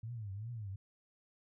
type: tone with vibrato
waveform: sine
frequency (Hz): 107.7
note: A2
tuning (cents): -37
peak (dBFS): -40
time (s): 0.03-0.76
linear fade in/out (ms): 5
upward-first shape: triangle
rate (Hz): 2.6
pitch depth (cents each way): 230
effects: none